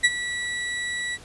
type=tone with ADSR envelope; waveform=35% pulse; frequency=1950 Hz; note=B6; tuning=23 cents flat; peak=-11 dBFS; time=0.03-1.18 s; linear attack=19 ms; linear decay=39 ms; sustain=-14 dB; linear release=39 ms; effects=pink hiss -47 dBFS RMS until 1.24 s + resampled to 24000 Hz